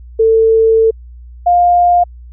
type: tone pair in turn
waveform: sine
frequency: 447.1 / 704.8 Hz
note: A4 / F5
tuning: +28 / +16 cents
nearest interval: minor sixth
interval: 788 cents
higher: second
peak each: -6 dBFS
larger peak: neither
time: 0.19-0.91 / 1.46-2.04 s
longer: first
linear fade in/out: 10 ms
effects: added 60 Hz sine -31 dBFS peak until 2.32 s